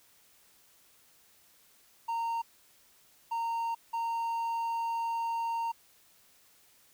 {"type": "tone bursts at uneven times", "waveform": "triangle", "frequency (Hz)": 922, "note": "A#5", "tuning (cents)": -19, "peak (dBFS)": -28, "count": 3, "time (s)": [[2.08, 2.42], [3.31, 3.75], [3.93, 5.72]], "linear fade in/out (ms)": 10, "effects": ["white hiss -63 dBFS RMS until 6.93 s"]}